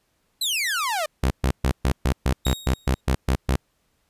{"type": "exponential sweep", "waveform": "sawtooth", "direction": "down", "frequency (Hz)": [4170, 587.3], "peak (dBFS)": -19, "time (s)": [0.41, 1.06], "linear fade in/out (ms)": 5}
{"type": "tone bursts", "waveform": "sawtooth", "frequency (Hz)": 65.41, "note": "C2", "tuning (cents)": 0, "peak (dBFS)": -14, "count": 12, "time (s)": [1.23, 3.56], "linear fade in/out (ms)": 5, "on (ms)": 75, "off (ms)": 130}
{"type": "tone with exponential decay", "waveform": "sawtooth", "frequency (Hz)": 3762, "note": "A#7", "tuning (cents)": 15, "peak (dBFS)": -24, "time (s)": [2.45, 3.01], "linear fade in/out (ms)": 5, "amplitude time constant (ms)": 120}
{"effects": ["pink hiss -69 dBFS RMS until 4.09 s", "resampled to 32000 Hz"]}